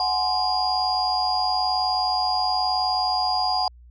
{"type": "tone cluster", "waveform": "sine", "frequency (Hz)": [739, 838, 1039, 4846], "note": ["F#5", "G#5", "C6", "D#8"], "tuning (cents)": [-2, 15, -12, -47], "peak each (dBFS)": [-23, -26, -30, -24], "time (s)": [0, 3.68], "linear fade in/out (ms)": 2, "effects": ["tanh soft clip ceiling -12 dBFS", "added 60 Hz sine -45 dBFS peak until 3.9 s"]}